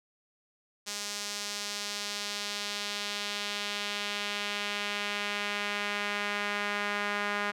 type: tone with band-pass filter sweep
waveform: sawtooth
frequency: 205 Hz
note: G#3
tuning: 22 cents flat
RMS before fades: -34 dBFS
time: 0.86-7.52 s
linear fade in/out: 20 ms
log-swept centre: 5900 to 1700 Hz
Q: 1.3
effects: none